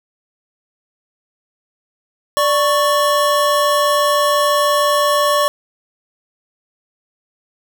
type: tone pair together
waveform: square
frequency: 587.3 / 1108.7 Hz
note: D5 / C#6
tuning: 0 / 0 cents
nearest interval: major seventh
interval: 1100 cents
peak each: -16 dBFS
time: 2.37-5.48 s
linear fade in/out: 0 ms
effects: 7-bit